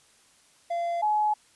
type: tone pair in turn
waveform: triangle / sine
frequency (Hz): 686 / 847.2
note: F5 / G#5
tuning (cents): -31 / +34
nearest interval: major third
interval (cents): 365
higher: second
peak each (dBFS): -24 / -21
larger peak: second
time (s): 0.7-1.02 / 1.02-1.34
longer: neither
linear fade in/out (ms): 10
effects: white hiss -60 dBFS RMS until 1.55 s + resampled to 24000 Hz